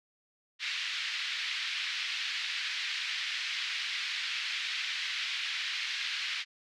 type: band-pass noise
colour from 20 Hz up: pink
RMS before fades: -35 dBFS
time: 0.59-6.45 s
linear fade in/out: 50 ms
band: 1900 to 4400 Hz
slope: 24 dB/octave
effects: none